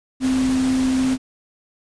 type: tone in noise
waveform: sine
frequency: 260 Hz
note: C4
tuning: 11 cents flat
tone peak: -16 dBFS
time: 0.2-1.18 s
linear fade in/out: 50 ms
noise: pink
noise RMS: -30 dBFS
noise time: 0.2-1.18 s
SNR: +11 dB
effects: resampled to 22050 Hz